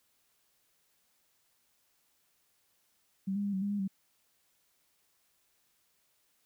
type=tone with pitch steps; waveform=sine; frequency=192.8 / 202.8 / 201.5 / 190.1 / 202.1 / 204.1 / 193.3 Hz; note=G3 / G#3 / G3 / F#3 / G#3 / G#3 / G3; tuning=-28 / -41 / +48 / +47 / -47 / -30 / -24 cents; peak=-30 dBFS; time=3.27-3.879 s; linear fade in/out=10 ms; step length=87 ms; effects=white hiss -73 dBFS RMS until 6.45 s